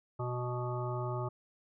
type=harmonic tone; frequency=123.47 Hz; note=B2; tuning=in tune; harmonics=1 / 3 / 5 / 7 / 9 / 10; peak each=-35 / -40 / -42 / -43 / -45 / -45 dBFS; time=0.19-1.29 s; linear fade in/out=10 ms; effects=none